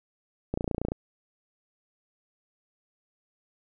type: click train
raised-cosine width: 2 ms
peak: -15 dBFS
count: 12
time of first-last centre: 0.54-0.919 s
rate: 29 Hz
effects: none